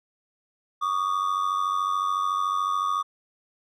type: ring-modulated tone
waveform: triangle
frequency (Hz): 1174.7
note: D6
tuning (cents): 0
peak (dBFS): -18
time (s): 0.81-3.03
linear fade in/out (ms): 20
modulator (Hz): 46.9
effects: none